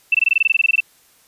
sine tone bursts, 2665 Hz, E7, 18 cents sharp, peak -10 dBFS, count 15, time 0.12-0.804 s, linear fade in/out 5 ms, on 26 ms, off 21 ms, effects white hiss -54 dBFS RMS until 1.27 s + resampled to 32000 Hz

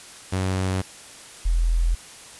sawtooth / sine tone pair in turn, 93.9 / 41.83 Hz, F#2 / E1, +26 / +26 cents, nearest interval octave + major second, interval 1400 cents, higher first, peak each -18 / -17 dBFS, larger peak second, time 0.32-0.82 / 1.45-1.95 s, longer neither, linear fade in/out 10 ms, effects white hiss -43 dBFS RMS until 2.39 s + resampled to 24000 Hz

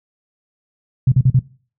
sine tone bursts, 129.6 Hz, C3, 16 cents flat, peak -8 dBFS, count 4, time 1.07-1.393 s, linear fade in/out 5 ms, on 50 ms, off 41 ms, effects noise-tail reverb RT60 0.4 s tail -20 dB re dry

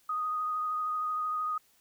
sine tone with vibrato, 1244 Hz, D#6, 1 cent flat, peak -29 dBFS, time 0.09-1.58 s, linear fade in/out 5 ms, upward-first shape triangle, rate 13 Hz, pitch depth 20 cents each way, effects white hiss -66 dBFS RMS until 1.8 s

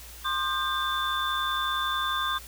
sine tone cluster, 1061 / 1212 / 1575 / 3540 Hz, C6 / D#6 / G6 / A7, +24 / -46 / +8 / +10 cents, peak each -31 dBFS, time 0.24-2.39 s, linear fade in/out 20 ms, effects added 59 Hz sine -46 dBFS peak until 2.47 s + white hiss -46 dBFS RMS until 2.47 s

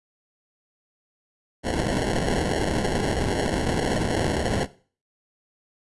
white noise with sample-and-hold, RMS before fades -24 dBFS, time 1.63-4.67 s, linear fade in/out 50 ms, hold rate 1225 Hz, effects noise-tail reverb RT60 0.4 s tail -17 dB re dry + resampled to 24000 Hz

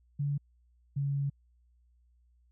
sine tone pair in turn, 143 / 140.22 Hz, D3 / C#3, -46 / +20 cents, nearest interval unison, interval 34 cents, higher first, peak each -28 dBFS, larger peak neither, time 0.19-0.38 / 0.96-1.3 s, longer second, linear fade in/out 10 ms, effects added 60 Hz sine -63 dBFS peak until 2.51 s

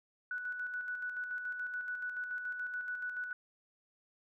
sine tone with tremolo, 1480 Hz, F#6, in tune, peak -35 dBFS, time 0.31-3.33 s, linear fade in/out 2 ms, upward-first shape square, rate 7 Hz, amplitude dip 40%, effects none

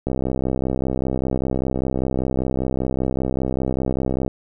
click train, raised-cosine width 2 ms, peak -9 dBFS, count 275, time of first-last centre 0.07-4.279 s, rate 65.1 Hz, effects none

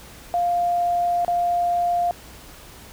sine tone with dropouts, 700 Hz, F5, 4 cents sharp, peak -18 dBFS, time 0.34-2.11 s, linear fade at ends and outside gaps 0 ms, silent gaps 1.248-1.28 s, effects added 60 Hz sine -50 dBFS peak until 2.92 s + pink hiss -44 dBFS RMS until 2.92 s

